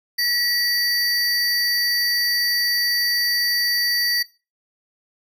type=tone pair together; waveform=square; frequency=1937 / 4607 Hz; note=B6 / D8; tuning=-34 / -34 cents; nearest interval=octave + minor third; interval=1500 cents; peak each=-24 / -21 dBFS; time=0.18-4.23 s; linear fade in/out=10 ms; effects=noise-tail reverb RT60 0.3 s tail -18 dB re dry